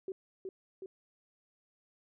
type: tone with echo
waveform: sine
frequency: 380.3 Hz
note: F#4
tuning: 48 cents sharp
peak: -35 dBFS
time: 0.08-0.12 s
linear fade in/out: 2 ms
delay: 370 ms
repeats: 2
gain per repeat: -3 dB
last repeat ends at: 0.86 s
effects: none